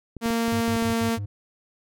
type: clicks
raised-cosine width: 3 ms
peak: -23 dBFS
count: 9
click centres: 0.167 / 0.259 / 0.305 / 0.481 / 0.525 / 0.68 / 0.76 / 0.824 / 0.901 s
type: tone with pitch glide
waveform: sawtooth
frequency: 230.5 to 228.8 Hz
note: A#3 to A#3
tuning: -19 to -32 cents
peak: -18 dBFS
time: 0.21-1.19 s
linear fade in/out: 50 ms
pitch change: -13 cents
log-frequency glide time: 0.67-0.76 s
type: tone bursts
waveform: triangle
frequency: 101.5 Hz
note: G#2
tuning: 39 cents flat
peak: -26 dBFS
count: 5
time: 0.52-1.26 s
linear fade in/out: 10 ms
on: 92 ms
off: 70 ms
effects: none